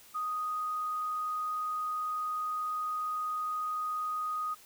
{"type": "tone", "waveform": "sine", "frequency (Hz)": 1244.5, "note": "D#6", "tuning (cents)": 0, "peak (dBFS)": -31, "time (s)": [0.14, 4.55], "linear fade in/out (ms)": 20, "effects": ["white hiss -56 dBFS RMS until 4.65 s"]}